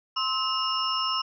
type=tone cluster; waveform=sine; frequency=1049 / 1293 / 2846 / 5320 Hz; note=C6 / E6 / F7 / E8; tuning=+4 / -34 / +32 / +15 cents; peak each=-30 dBFS; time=0.16-1.22 s; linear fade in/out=10 ms; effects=none